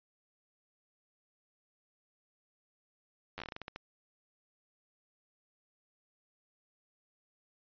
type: slowing click train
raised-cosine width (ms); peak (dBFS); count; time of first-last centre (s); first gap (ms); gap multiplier
0.3; -25; 12; 3.38-3.76; 10; 1.23
effects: resampled to 11025 Hz